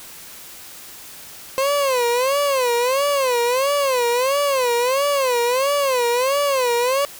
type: tone with vibrato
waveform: 30% pulse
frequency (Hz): 522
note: C5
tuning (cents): -4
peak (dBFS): -14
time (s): 1.58-7.05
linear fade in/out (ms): 0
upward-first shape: sine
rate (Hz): 1.5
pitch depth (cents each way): 170
effects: white hiss -39 dBFS RMS until 7.19 s

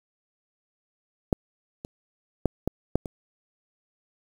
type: clicks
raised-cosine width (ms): 2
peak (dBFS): -7 / -23 / -7 / -11 / -7 / -20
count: 6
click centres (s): 1.328 / 1.849 / 2.457 / 2.676 / 2.956 / 3.058
effects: 7-bit

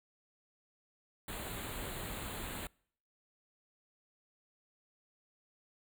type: band-stop noise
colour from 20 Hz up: pink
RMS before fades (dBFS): -42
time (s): 1.28-2.67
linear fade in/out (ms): 2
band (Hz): 4300 to 7000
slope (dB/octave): 96
effects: noise-tail reverb RT60 0.6 s tail -26 dB re dry

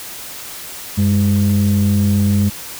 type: tone pair together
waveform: sine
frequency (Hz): 96.09 / 203.6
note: G2 / G#3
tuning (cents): -34 / -34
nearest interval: octave + minor second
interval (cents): 1300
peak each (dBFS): -12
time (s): 0.97-2.5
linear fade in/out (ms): 20
effects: tanh soft clip ceiling -8 dBFS + white hiss -31 dBFS RMS until 2.79 s

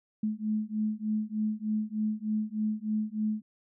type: beating tone pair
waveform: sine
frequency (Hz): 213.1 / 216.4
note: G#3 / A3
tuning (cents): +45 / -29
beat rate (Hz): 3.3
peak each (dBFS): -31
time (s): 0.23-3.42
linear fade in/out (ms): 5
effects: none

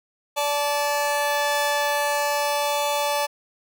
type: tone pair together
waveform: sawtooth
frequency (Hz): 580 / 870.2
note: D5 / A5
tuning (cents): -22 / -19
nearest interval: perfect fifth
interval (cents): 703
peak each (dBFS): -20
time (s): 0.36-3.27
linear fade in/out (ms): 20
effects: none

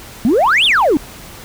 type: exponential two-way sweep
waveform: sine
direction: up then down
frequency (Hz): 207.1 to 3706 to 263.8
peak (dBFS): -7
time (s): 0.25-0.97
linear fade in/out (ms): 0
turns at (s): 0.65
effects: tanh soft clip ceiling -7 dBFS + pink hiss -35 dBFS RMS until 1.44 s

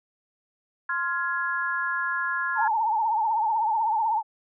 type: chord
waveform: sine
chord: F minor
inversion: second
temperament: just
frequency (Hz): 1047.7 / 1396.9 / 1676.3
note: C6 / F6 / Ab6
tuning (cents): +2 / 0 / +16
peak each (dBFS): -30 / -29 / -28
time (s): 0.89-2.68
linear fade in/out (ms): 5
type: tone with vibrato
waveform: sine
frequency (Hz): 883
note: A5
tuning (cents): +6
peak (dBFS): -21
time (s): 2.55-4.23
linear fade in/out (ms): 50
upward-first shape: triangle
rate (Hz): 16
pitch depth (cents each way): 110
effects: none

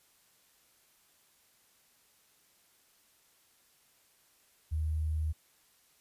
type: tone with sample-and-hold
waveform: sine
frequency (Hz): 77.9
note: D#2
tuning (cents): +3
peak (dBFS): -29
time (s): 4.71-5.33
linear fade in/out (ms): 20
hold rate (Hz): 11025
effects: white hiss -67 dBFS RMS until 6 s + resampled to 32000 Hz

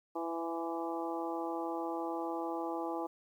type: harmonic tone with a mistuned harmonic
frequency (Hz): 166.5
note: E3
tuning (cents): +18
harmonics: 2 / 3 / 4 / 5 / 6 / 7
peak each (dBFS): -38 / -42 / -43 / -40 / -46 / -46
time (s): 0.15-3.07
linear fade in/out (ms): 10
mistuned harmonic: 6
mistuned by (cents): +16
effects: 11-bit

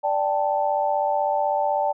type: chord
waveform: sine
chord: D suspended fourth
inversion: none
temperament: equal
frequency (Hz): 587.3 / 784 / 880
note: D5 / G5 / A5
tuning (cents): 0 / 0 / 0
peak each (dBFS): -24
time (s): 0.03-1.93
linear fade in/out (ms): 20
effects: none

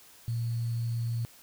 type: tone with sample-and-hold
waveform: sine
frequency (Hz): 116.8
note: A#2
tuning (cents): +4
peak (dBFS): -28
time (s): 0.28-1.25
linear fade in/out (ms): 0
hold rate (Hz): 4410
effects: white hiss -55 dBFS RMS until 1.42 s

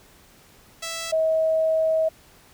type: tone pair in turn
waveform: 5% pulse / sine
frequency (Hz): 659.3 / 639.4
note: E5 / D#5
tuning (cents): 0 / +47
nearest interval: minor second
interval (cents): 53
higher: first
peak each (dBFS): -18 / -18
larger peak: neither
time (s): 0.82-1.12 / 1.12-2.09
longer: second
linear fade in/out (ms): 10
effects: pink hiss -53 dBFS RMS until 2.53 s

